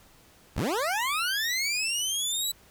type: linear sweep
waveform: 20% pulse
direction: up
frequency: 32 to 3982 Hz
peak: -21 dBFS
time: 0.56-2.52 s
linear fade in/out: 10 ms
effects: pink hiss -57 dBFS RMS until 2.7 s